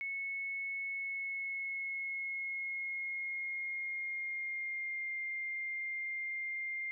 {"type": "tone with pitch glide", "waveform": "sine", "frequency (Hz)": [2200, 2108], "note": ["C#7", "C7"], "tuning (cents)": [-14, 12], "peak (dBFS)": -36, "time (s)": [0.01, 6.91], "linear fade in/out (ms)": 0, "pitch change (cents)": -74, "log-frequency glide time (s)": [0.88, 5.18], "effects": []}